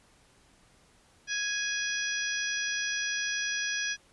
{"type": "harmonic tone", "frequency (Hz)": 830.6, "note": "G#5", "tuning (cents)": 0, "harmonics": [2, 3, 4, 5, 6, 7], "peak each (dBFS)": [-32, -37, -38, -47, -39, -36], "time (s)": [1.27, 3.97], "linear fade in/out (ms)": 50, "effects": ["pink hiss -62 dBFS RMS until 4.12 s", "resampled to 24000 Hz"]}